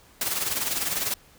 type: noise with tremolo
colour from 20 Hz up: white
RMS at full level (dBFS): -25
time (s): 0.21-1.14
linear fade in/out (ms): 2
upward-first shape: sine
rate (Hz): 20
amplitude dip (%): 60
effects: pink hiss -55 dBFS RMS until 1.38 s